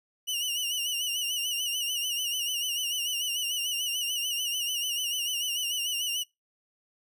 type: tone with vibrato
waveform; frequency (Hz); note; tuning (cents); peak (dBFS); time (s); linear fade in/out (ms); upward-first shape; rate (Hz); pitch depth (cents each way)
sawtooth; 2900; F#7; -35; -25; 0.27-6.24; 20; sine; 6.8; 79
effects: noise-tail reverb RT60 0.2 s tail -24 dB re dry